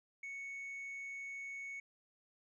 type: tone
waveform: sine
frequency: 2217 Hz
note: C#7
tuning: in tune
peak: -40 dBFS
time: 0.23-1.8 s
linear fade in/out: 5 ms
effects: tanh soft clip ceiling -42 dBFS